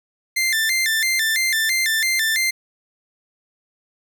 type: tone with vibrato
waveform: sawtooth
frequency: 1926 Hz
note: B6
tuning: 44 cents flat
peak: -14 dBFS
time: 0.36-2.51 s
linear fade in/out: 10 ms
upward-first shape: square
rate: 3 Hz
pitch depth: 140 cents each way
effects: none